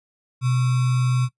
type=tone with sample-and-hold; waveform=sine; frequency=126.3 Hz; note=B2; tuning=39 cents sharp; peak=-17 dBFS; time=0.41-1.29 s; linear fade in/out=50 ms; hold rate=1225 Hz; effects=noise-tail reverb RT60 0.1 s tail -18 dB re dry + resampled to 24000 Hz